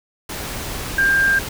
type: tone in noise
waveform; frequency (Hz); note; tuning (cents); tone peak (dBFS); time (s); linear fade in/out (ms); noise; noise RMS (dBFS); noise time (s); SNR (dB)
sine; 1594; G6; +28; -13; 0.98-1.39; 5; pink; -28; 0.29-1.49; +12
effects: none